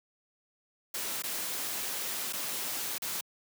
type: noise with dropouts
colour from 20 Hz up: white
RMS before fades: -35 dBFS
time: 0.94-3.21 s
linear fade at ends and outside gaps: 5 ms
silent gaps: 1.223-1.236 / 2.326-2.332 / 2.982-3.02 s
effects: high-pass 150 Hz 12 dB/octave